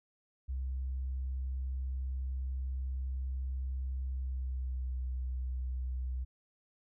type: tone with pitch glide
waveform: sine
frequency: 65.3 to 63.48 Hz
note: C2 to B1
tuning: -3 to +48 cents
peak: -32 dBFS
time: 0.48-6.25 s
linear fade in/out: 20 ms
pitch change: -49 cents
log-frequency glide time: 4.08-4.94 s
effects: tanh soft clip ceiling -30 dBFS